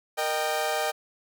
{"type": "chord", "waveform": "sawtooth", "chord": "Eb major", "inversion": "second", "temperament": "equal with one note detuned", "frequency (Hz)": [466.2, 613, 784], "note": ["Bb4", "Eb5", "G5"], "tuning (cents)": [0, -26, 0], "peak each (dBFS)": [-29, -25, -25], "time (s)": [0.17, 0.92], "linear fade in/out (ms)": 20, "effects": []}